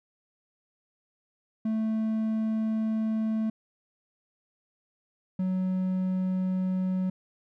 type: tone pair in turn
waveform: triangle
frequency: 219.9 / 185.94 Hz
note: A3 / F#3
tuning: -1 / +9 cents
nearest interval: minor third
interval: 290 cents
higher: first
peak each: -23 dBFS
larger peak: neither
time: 1.65-3.5 / 5.39-7.1 s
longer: first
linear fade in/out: 5 ms
effects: none